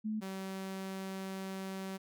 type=tone pair in turn; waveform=sine / sawtooth; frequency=215.8 / 191.42 Hz; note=A3 / G3; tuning=-33 / -41 cents; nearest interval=major second; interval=208 cents; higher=first; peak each=-33 / -35 dBFS; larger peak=first; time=0.04-0.21 / 0.21-1.98 s; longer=second; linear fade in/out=20 ms; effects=none